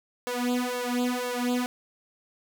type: tone with flanger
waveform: sawtooth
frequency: 246.6 Hz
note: B3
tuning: 2 cents flat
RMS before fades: -28 dBFS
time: 0.27-1.66 s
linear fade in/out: 0 ms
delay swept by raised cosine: 1.8 to 3.8 ms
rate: 2 Hz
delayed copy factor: +0.95
effects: none